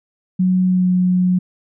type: tone with pitch glide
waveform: sine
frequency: 184.2 to 181.87 Hz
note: F#3 to F#3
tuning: -7 to -30 cents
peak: -12 dBFS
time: 0.39-1.39 s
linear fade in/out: 10 ms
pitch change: -23 cents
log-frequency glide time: 0.66-0.89 s
effects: none